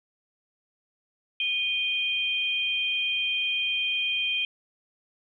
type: tone pair together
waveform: sine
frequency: 2469 / 3164 Hz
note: D#7 / G7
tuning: -14 / +15 cents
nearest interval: major third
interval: 429 cents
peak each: -27 dBFS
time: 1.4-4.45 s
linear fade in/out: 2 ms
effects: none